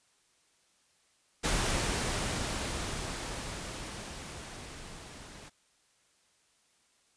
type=noise with level ramp; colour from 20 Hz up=pink; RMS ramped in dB=-29 to -49 dBFS; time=1.43-5.5 s; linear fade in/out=20 ms; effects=white hiss -69 dBFS RMS until 7.16 s + resampled to 22050 Hz